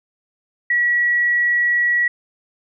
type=tone; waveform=sine; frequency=1928 Hz; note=B6; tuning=42 cents flat; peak=-14 dBFS; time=0.7-2.08 s; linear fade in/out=5 ms; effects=none